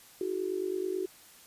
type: tone with amplitude modulation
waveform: sine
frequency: 372.3 Hz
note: F#4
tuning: 11 cents sharp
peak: -26 dBFS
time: 0.21-1.06 s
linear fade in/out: 2 ms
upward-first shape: sine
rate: 49.2 Hz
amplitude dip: 85%
effects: white hiss -55 dBFS RMS until 1.46 s + resampled to 32000 Hz